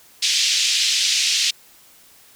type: band-pass noise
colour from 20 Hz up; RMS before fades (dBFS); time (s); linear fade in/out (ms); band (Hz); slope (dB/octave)
white; -19; 0.22-1.51; 10; 2600 to 6000; 24
effects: white hiss -50 dBFS RMS until 2.35 s